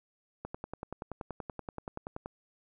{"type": "click train", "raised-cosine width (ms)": 1, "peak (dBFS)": -24, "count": 20, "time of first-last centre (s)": [0.45, 2.26], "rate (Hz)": 10.5, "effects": []}